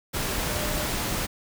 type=tone in noise; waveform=sine; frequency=603 Hz; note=D5; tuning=46 cents sharp; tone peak=-35 dBFS; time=0.49-0.87 s; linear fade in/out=20 ms; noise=pink; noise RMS=-28 dBFS; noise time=0.13-1.27 s; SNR=-10 dB; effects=none